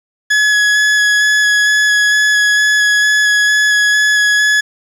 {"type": "tone with vibrato", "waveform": "40% pulse", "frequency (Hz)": 1690, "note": "G#6", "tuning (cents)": 30, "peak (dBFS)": -8, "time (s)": [0.3, 4.61], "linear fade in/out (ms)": 10, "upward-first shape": "square", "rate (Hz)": 2.2, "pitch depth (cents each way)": 9, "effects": ["low-pass 8000 Hz 12 dB/octave", "7-bit"]}